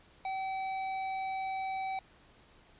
square tone, 766 Hz, G5, 40 cents flat, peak -34 dBFS, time 0.25-1.99 s, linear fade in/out 2 ms, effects pink hiss -61 dBFS RMS until 2.79 s + resampled to 8000 Hz

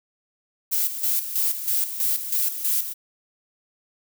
violet noise with tremolo, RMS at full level -22 dBFS, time 0.71-2.94 s, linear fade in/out 20 ms, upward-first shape square, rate 3.1 Hz, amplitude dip 65%, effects none

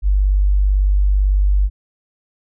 sine tone, 49 Hz, G1, in tune, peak -11 dBFS, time 0.02-1.7 s, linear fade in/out 50 ms, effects none

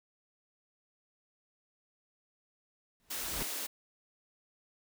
pink noise with exponential growth, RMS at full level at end -35 dBFS, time 3-3.43 s, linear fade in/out 0 ms, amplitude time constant 92 ms
white high-pass noise, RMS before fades -38 dBFS, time 3.1-3.67 s, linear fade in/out 10 ms, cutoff 230 Hz, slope 48 dB/octave
effects none

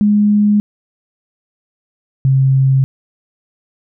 sine tone pair in turn, 207.7 / 133.82 Hz, G#3 / C3, 0 / +39 cents, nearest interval minor sixth, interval 761 cents, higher first, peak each -8 dBFS, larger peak neither, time 0.01-0.6 / 2.25-2.84 s, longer neither, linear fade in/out 0 ms, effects none

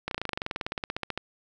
slowing click train, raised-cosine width 0.3 ms, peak -14 dBFS, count 23, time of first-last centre 0.08-1.176 s, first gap 32 ms, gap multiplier 1.04, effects none

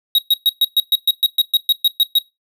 square tone bursts, 3802 Hz, A#7, 33 cents sharp, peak -11 dBFS, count 14, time 0.15-2.186 s, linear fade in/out 2 ms, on 34 ms, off 120 ms, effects noise-tail reverb RT60 0.2 s tail -19 dB re dry

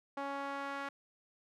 sawtooth tone with band-pass filter sweep, 278.4 Hz, C#4, 8 cents sharp, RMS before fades -40 dBFS, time 0.17-0.89 s, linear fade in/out 5 ms, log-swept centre 920 to 1400 Hz, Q 1.4, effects none

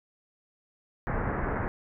pink low-pass noise, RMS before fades -30 dBFS, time 1.07-1.68 s, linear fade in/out 0 ms, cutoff 1900 Hz, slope 48 dB/octave, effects none

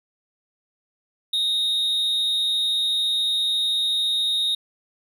triangle tone with amplitude modulation, 3729 Hz, A#7, in tune, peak -16 dBFS, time 1.33-4.55 s, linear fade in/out 5 ms, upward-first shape sine, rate 214 Hz, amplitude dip 50%, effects none

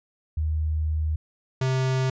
sine / square tone pair in turn, 77.78 / 130.81 Hz, D#2 / C3, 0 / 0 cents, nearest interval major sixth, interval 900 cents, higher second, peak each -22 dBFS, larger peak neither, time 0.37-1.16 / 1.61-2.1 s, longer first, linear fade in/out 5 ms, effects resampled to 16000 Hz

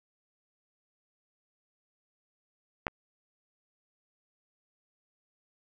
clicks, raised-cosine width 0.5 ms, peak -11 / -29 dBFS, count 2, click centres 2.868 / 2.881 s, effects none

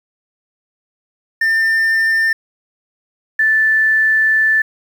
triangle / sine tone pair in turn, 1797 / 1758 Hz, A6 / A6, +36 / -2 cents, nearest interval unison, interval 38 cents, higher first, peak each -10 dBFS, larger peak neither, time 1.41-2.33 / 3.39-4.62 s, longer second, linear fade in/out 5 ms, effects 7-bit

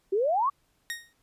sine exponential sweep, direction up, 369.6 to 1174.7 Hz, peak -22 dBFS, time 0.12-0.5 s, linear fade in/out 10 ms
sawtooth tone with exponential decay, 1864.7 Hz, A#6, in tune, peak -25 dBFS, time 0.9-1.13 s, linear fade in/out 0 ms, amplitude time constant 50 ms
effects pink hiss -70 dBFS RMS until 1.22 s + resampled to 32000 Hz

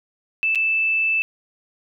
sine tone with dropouts, 2637 Hz, E7, in tune, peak -17 dBFS, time 0.43-1.22 s, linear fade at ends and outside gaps 0 ms, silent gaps 0.549-0.556 s, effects none

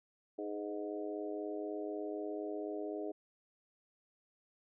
harmonic tone with a mistuned harmonic, 103.9 Hz, G#2, 1 cent sharp, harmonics 3 / 4 / 5 / 6 / 7, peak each -42 / -41 / -49 / -45 / -51 dBFS, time 0.38-3.12 s, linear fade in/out 10 ms, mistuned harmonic 5, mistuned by -25 cents, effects none

